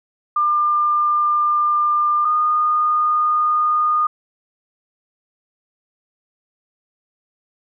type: tone pair in turn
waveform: sine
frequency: 1198 / 1223.9 Hz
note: D6 / D#6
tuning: +34 / -29 cents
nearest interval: unison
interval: 37 cents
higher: second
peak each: -14 dBFS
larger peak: neither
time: 0.36-2.25 / 2.25-4.07 s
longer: first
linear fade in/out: 5 ms
effects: none